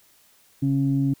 sine tone pair together, 138.6 / 274.7 Hz, C#3 / C#4, 0 / -16 cents, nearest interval octave, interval 1184 cents, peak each -21 dBFS, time 0.62-1.14 s, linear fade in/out 10 ms, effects tanh soft clip ceiling -11 dBFS + white hiss -58 dBFS RMS until 1.2 s

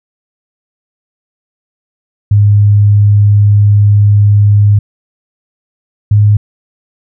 sine tone pair in turn, 103 / 104.26 Hz, G#2 / G#2, -14 / +7 cents, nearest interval unison, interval 21 cents, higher second, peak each -3 dBFS, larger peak neither, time 2.31-4.79 / 6.11-6.37 s, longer first, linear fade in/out 5 ms, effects none

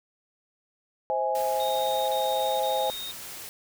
sine chord, C augmented, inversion none, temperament equal with one note detuned, 523.3 / 646.8 / 830.6 Hz, C5 / E5 / G#5, 0 / -33 / 0 cents, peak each -28 / -30 / -27 dBFS, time 1.1-2.9 s, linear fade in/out 0 ms
white noise, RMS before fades -40 dBFS, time 1.35-3.49 s, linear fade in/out 0 ms
sine tone bursts, 3710 Hz, A#7, 9 cents flat, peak -34 dBFS, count 3, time 1.6-3.112 s, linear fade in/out 0 ms, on 480 ms, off 36 ms
effects none

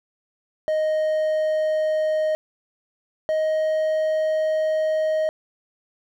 triangle tone pair in turn, 622 / 626 Hz, D#5 / D#5, -1 / +10 cents, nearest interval unison, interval 11 cents, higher second, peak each -17 dBFS, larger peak neither, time 0.68-2.35 / 3.29-5.29 s, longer second, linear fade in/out 0 ms, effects none

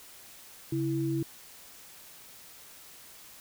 sine tone pair together, 137.66 / 329.6 Hz, C#3 / E4, -12 / 0 cents, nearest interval octave + minor third, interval 1512 cents, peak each -31 / -29 dBFS, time 0.72-1.23 s, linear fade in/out 5 ms, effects white hiss -51 dBFS RMS until 3.4 s

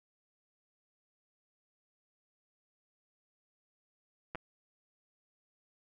clicks, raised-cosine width 0.5 ms, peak -25 dBFS, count 2, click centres 4.349 / 4.355 s, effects none

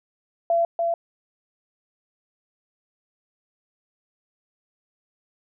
sine tone with echo, 677 Hz, E5, 46 cents sharp, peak -17 dBFS, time 0.5-0.65 s, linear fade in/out 2 ms, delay 290 ms, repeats 1, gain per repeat -3 dB, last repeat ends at 0.94 s, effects none

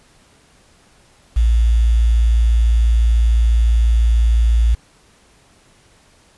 sine tone with quantisation, 57 Hz, A#1, 38 cents flat, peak -10 dBFS, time 1.36-4.75 s, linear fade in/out 10 ms, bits 6, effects pink hiss -52 dBFS RMS until 6.37 s + resampled to 24000 Hz

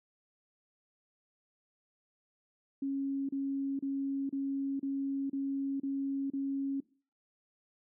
sine tone bursts, 274.5 Hz, C#4, 17 cents flat, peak -31 dBFS, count 8, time 2.82-6.804 s, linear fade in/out 5 ms, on 470 ms, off 32 ms, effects noise-tail reverb RT60 0.4 s tail -20 dB re dry

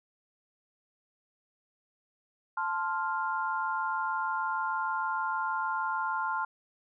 sine chord, F major, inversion first, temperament equal, 880 / 1046.5 / 1396.9 Hz, A5 / C6 / F6, 0 / 0 / 0 cents, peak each -33 dBFS, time 2.57-6.45 s, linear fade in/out 5 ms, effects none

